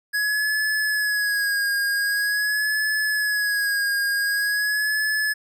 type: tone with vibrato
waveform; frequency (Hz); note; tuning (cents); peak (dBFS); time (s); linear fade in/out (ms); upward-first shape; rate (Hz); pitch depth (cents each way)
square; 1672; G#6; +11; -21; 0.13-5.34; 20; sine; 0.45; 49
effects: none